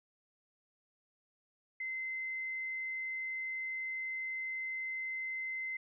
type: tone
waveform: sine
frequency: 2064 Hz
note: C7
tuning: 24 cents flat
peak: -36 dBFS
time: 1.8-5.77 s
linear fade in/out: 5 ms
effects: none